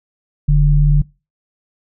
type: tone pair together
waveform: sine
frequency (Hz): 41.48 / 146.7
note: E1 / D3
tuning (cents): +12 / -2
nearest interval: octave + minor seventh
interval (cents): 2186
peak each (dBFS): -11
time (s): 0.48-1.02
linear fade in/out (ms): 10
effects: noise-tail reverb RT60 0.3 s tail -23 dB re dry